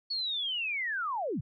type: linear sweep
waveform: sine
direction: down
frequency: 4435 to 91.9 Hz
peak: -30 dBFS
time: 0.1-1.41 s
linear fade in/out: 10 ms
effects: none